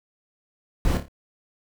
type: noise with echo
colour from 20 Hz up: brown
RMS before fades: -20 dBFS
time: 0.85-0.97 s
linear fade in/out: 0 ms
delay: 28 ms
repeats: 4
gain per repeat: -7 dB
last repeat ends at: 1.082 s
effects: none